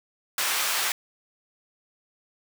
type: high-pass noise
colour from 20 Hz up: pink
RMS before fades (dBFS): -26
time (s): 0.38-0.92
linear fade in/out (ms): 2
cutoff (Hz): 1100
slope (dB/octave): 12
effects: none